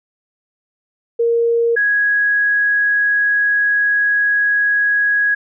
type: tone pair in turn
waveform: sine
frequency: 466.2 / 1661.3 Hz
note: A#4 / G#6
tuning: 0 / 0 cents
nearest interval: octave + minor seventh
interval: 2200 cents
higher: second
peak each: -12 dBFS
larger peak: neither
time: 1.19-1.76 / 1.76-5.35 s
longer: second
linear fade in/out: 10 ms
effects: none